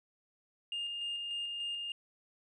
sine tone with tremolo, 2822 Hz, F7, 17 cents sharp, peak -33 dBFS, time 0.72-1.92 s, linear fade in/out 2 ms, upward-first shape square, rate 3.4 Hz, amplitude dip 30%, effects tanh soft clip ceiling -32 dBFS

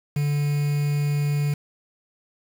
triangle tone with quantisation, 145.6 Hz, D3, 15 cents flat, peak -18 dBFS, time 0.16-1.54 s, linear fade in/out 5 ms, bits 6, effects none

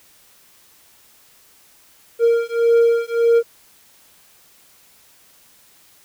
triangle beating tone pair, 464.6 / 466.3 Hz, A#4 / A#4, -6 / +1 cents, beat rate 1.7 Hz, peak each -14 dBFS, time 2.19-3.43 s, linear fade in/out 50 ms, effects white hiss -52 dBFS RMS until 6.04 s

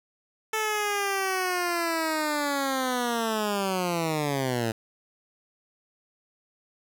10% pulse linear sweep, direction down, 440 to 110 Hz, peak -17 dBFS, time 0.53-4.72 s, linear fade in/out 5 ms, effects none

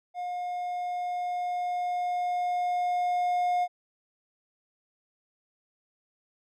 triangle tone with level ramp, 715 Hz, F5, 41 cents sharp, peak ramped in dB -29 to -21 dBFS, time 0.14-3.68 s, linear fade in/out 50 ms, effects none

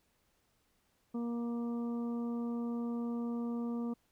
harmonic tone, 235.9 Hz, A#3, 21 cents sharp, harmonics 1 / 2 / 3 / 4 / 5, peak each -34 / -44 / -53 / -54 / -53 dBFS, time 1.14-3.94 s, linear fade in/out 10 ms, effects pink hiss -75 dBFS RMS until 4.11 s

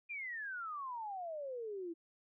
sine exponential sweep, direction down, 2451 to 325.3 Hz, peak -40 dBFS, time 0.09-1.94 s, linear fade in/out 20 ms, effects none

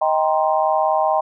sine chord, C minor seventh, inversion first, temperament just, 627.9 / 784.9 / 941.9 / 1046.5 Hz, Eb5 / G5 / Bb5 / C6, +16 / +2 / +18 / 0 cents, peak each -19 / -19 / -23 / -23 dBFS, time 0.01-1.21 s, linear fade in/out 10 ms, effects none

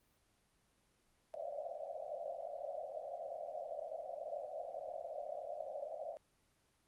pink band-pass noise, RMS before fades -45 dBFS, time 1.34-6.17 s, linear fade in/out 0 ms, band 550 to 710 Hz, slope 96 dB/octave, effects pink hiss -75 dBFS RMS until 6.87 s + Opus 24 kbps

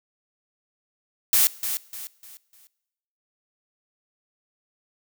blue noise with echo, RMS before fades -18 dBFS, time 1.33-1.47 s, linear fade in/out 0 ms, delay 300 ms, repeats 4, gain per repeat -9 dB, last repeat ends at 2.67 s, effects noise-tail reverb RT60 0.9 s tail -20 dB re dry

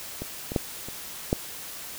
clicks, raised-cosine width 2 ms, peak -19 / -19 / -9 / -24 / -8 dBFS, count 5, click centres 0.22 / 0.519 / 0.562 / 0.886 / 1.329 s, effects white hiss -39 dBFS RMS until 1.98 s

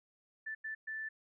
sine tone bursts at uneven times, 1760 Hz, A6, in tune, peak -38 dBFS, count 3, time 0.46-0.55 / 0.64-0.75 / 0.87-1.09 s, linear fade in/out 10 ms, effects none

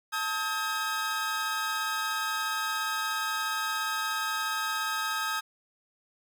40% pulse tone cluster, 883 / 1272 / 1603 / 3799 Hz, A5 / D#6 / G6 / A#7, +6 / +38 / +38 / +32 cents, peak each -36 / -31 / -32 / -39 dBFS, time 0.12-5.41 s, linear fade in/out 20 ms, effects none

